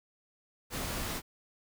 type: noise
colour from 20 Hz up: pink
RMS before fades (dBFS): -36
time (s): 0.7-1.22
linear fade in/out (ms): 50
effects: none